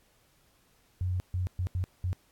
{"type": "tone bursts at uneven times", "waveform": "sine", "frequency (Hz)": 91, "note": "F#2", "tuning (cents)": -28, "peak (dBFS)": -27, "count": 5, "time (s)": [[1.01, 1.2], [1.34, 1.47], [1.59, 1.67], [1.75, 1.84], [2.04, 2.13]], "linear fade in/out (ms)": 0, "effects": ["pink hiss -66 dBFS RMS until 2.31 s", "AAC 64 kbps"]}